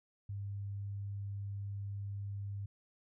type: tone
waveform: sine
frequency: 100.2 Hz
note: G2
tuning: 38 cents sharp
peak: -38 dBFS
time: 0.29-2.66 s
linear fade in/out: 5 ms
effects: none